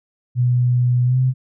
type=tone with pitch glide; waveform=sine; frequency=123.47 to 128.86 Hz; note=B2 to C3; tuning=0 to -26 cents; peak=-13 dBFS; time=0.35-1.34 s; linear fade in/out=50 ms; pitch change=+74 cents; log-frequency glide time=1.05-1.17 s; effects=none